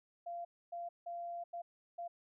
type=tone bursts at uneven times; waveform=sine; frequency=690 Hz; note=F5; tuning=21 cents flat; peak=-40 dBFS; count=5; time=0.26-0.45 / 0.72-0.89 / 1.06-1.44 / 1.53-1.62 / 1.98-2.08 s; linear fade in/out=10 ms; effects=none